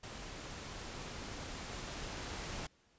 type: noise with level ramp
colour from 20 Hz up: pink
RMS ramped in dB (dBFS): -47 to -42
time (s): 0.03-2.67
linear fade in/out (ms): 5
effects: pink hiss -70 dBFS RMS until 2.98 s + resampled to 16000 Hz